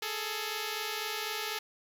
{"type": "tone pair together", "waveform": "5% pulse", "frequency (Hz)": [420, 444], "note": ["G#4", "A4"], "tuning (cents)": [19, 16], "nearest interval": "minor second", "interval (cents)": 97, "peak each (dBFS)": -25, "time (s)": [0.02, 1.59], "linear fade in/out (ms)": 5, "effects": []}